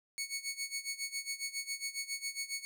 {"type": "tone with tremolo", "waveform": "15% pulse", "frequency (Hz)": 2217, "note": "C#7", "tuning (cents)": 0, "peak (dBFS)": -28, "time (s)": [0.18, 2.65], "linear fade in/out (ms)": 0, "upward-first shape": "sine", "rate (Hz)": 7.3, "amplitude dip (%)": 85, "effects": []}